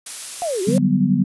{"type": "noise", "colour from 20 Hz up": "blue", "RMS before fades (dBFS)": -28, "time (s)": [0.06, 0.78], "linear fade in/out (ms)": 5}
{"type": "linear two-way sweep", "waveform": "sine", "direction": "down then up", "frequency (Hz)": [730, 353.3, 557], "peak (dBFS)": -20, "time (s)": [0.42, 0.78], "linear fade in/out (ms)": 0, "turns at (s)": 0.62}
{"type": "chord", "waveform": "sine", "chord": "G major seventh", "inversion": "second", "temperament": "equal", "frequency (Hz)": [146.83, 185, 196, 246.9], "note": ["D3", "F#3", "G3", "B3"], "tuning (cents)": [0, 0, 0, 0], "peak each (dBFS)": [-22, -19, -19, -19], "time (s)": [0.67, 1.24], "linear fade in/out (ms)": 10}
{"effects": ["resampled to 24000 Hz"]}